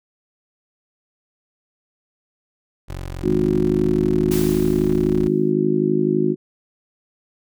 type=linear sweep; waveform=20% pulse; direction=down; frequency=46.25 to 34.17 Hz; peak=-23 dBFS; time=2.88-5.29 s; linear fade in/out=20 ms
type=harmonic tone; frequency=51.91 Hz; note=G#1; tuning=in tune; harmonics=3 / 4 / 5 / 6 / 7; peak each=-24 / -23 / -25 / -22 / -19 dBFS; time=3.22-6.36 s; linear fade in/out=50 ms
type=noise with exponential decay; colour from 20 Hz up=white; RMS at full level=-28 dBFS; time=4.31-5.51 s; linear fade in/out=5 ms; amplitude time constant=260 ms
type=click; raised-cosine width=0.5 ms; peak=-25 dBFS; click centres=4.906 s
effects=none